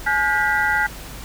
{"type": "tone cluster", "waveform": "sine", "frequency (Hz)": [847, 1432, 1597, 1958], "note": ["G#5", "F6", "G6", "B6"], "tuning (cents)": [34, 43, 32, -15], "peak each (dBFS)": -22, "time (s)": [0.06, 0.87], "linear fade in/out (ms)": 10, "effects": ["added 50 Hz sine -37 dBFS peak until 1.24 s", "pink hiss -37 dBFS RMS until 1.24 s"]}